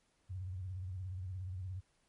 sine tone with vibrato, 92.5 Hz, F#2, in tune, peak -39 dBFS, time 0.29-1.81 s, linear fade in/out 20 ms, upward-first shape sine, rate 17 Hz, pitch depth 99 cents each way, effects pink hiss -75 dBFS RMS until 2.08 s + MP3 48 kbps

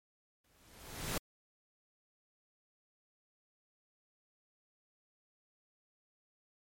pink noise with exponential growth, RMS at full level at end -34 dBFS, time 0.44-1.18 s, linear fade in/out 5 ms, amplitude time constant 160 ms, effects MP3 64 kbps

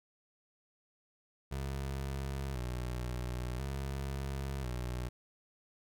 25% pulse tone with vibrato, 64.6 Hz, C2, 21 cents flat, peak -32 dBFS, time 1.51-5.09 s, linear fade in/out 10 ms, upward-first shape square, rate 0.48 Hz, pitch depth 86 cents each way, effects none

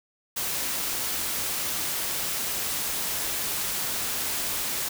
white noise, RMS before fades -29 dBFS, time 0.36-4.89 s, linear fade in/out 10 ms, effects none

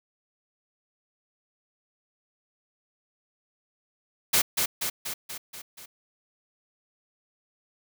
white noise with echo, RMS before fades -21 dBFS, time 4.33-4.42 s, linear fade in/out 10 ms, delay 240 ms, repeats 6, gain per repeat -4 dB, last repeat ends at 5.86 s, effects none

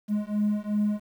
triangle beating tone pair, 207.7 / 210.4 Hz, G#3 / G#3, 0 / +23 cents, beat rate 2.7 Hz, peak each -24 dBFS, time 0.08-1.01 s, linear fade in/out 50 ms, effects tanh soft clip ceiling -16 dBFS + 9-bit

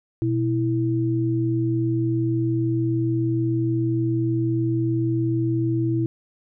sine tone pair together, 121.8 / 328.4 Hz, B2 / E4, -24 / -6 cents, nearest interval octave + perfect fourth, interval 1718 cents, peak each -22 dBFS, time 0.22-6.06 s, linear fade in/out 0 ms, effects none

